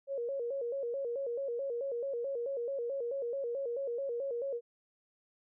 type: tone with vibrato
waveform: sine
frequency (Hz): 511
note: C5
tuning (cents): -41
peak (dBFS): -33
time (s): 0.07-4.61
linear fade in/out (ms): 50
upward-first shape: square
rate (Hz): 4.6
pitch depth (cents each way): 130
effects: none